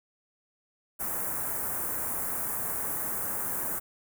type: band-stop noise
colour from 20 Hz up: white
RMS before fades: -32 dBFS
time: 0.99-3.8 s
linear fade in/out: 20 ms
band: 1600 to 9100 Hz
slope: 24 dB/octave
effects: none